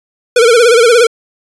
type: tone with vibrato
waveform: square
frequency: 470 Hz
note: A#4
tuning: 14 cents sharp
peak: -5 dBFS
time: 0.36-1.07 s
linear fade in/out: 5 ms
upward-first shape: sine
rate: 17 Hz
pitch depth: 100 cents each way
effects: resampled to 24000 Hz